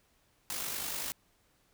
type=noise with amplitude modulation; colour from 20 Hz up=white; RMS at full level=-35 dBFS; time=0.5-1.12 s; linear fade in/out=0 ms; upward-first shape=sine; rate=50.2 Hz; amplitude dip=45%; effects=pink hiss -70 dBFS RMS until 1.73 s